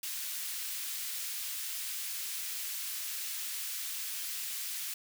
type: high-pass noise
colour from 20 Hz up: white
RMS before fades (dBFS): -38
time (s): 0.03-4.94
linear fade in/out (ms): 5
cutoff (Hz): 2000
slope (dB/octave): 12
effects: none